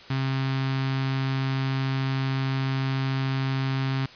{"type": "tone with notch filter", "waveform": "sawtooth", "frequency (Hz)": 133.6, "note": "C3", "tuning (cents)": 36, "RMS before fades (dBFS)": -26, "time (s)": [0.1, 4.06], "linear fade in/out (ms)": 5, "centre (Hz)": 520, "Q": 0.79, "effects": ["white hiss -46 dBFS RMS until 4.15 s", "resampled to 11025 Hz"]}